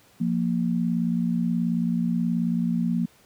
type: tone pair together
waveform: sine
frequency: 174.61 / 233.2 Hz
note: F3 / A#3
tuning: 0 / +1 cents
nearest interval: perfect fourth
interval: 501 cents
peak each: -24 dBFS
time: 0.2-3.06 s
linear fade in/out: 10 ms
effects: pink hiss -57 dBFS RMS until 3.25 s + high-pass 80 Hz 12 dB/octave